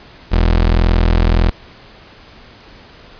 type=tone; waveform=30% pulse; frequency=41.66 Hz; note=E1; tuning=19 cents sharp; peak=-7 dBFS; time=0.31-1.51 s; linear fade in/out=20 ms; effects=pink hiss -41 dBFS RMS until 3.19 s + resampled to 11025 Hz